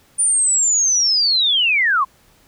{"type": "linear sweep", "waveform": "sine", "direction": "down", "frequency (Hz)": [9397, 1004], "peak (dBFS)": -13, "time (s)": [0.18, 2.05], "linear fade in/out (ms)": 20, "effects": ["pink hiss -54 dBFS RMS until 2.47 s"]}